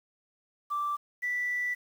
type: tone pair in turn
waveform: sine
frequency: 1171 / 1969.4 Hz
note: D6 / B6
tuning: -5 / -5 cents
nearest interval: major sixth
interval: 900 cents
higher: second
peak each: -27 dBFS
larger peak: neither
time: 0.7-0.97 / 1.22-1.75 s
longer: second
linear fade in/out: 20 ms
effects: tanh soft clip ceiling -24 dBFS + 9-bit